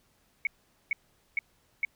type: tone bursts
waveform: sine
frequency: 2217 Hz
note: C#7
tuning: in tune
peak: -24 dBFS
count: 4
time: 0.45-1.85 s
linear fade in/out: 2 ms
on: 20 ms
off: 440 ms
effects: pink hiss -68 dBFS RMS until 1.95 s